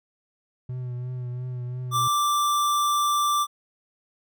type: tone with vibrato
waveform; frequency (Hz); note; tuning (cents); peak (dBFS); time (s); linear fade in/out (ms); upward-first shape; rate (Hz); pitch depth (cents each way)
triangle; 124.8; B2; +19; -27; 0.69-2.08; 5; triangle; 2.9; 35
type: tone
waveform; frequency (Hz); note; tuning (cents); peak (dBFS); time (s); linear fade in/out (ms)
square; 1175; D6; +1; -21; 1.91-3.47; 50
effects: none